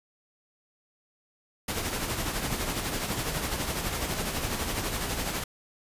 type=noise with tremolo; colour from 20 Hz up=pink; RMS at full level=-29 dBFS; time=1.68-5.44 s; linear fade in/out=5 ms; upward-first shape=sine; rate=12 Hz; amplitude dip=45%; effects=resampled to 32000 Hz